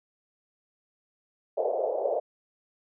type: band-pass noise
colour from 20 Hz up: white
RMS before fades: -28 dBFS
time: 1.57-2.2 s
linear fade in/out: 10 ms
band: 440 to 670 Hz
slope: 48 dB/octave
effects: none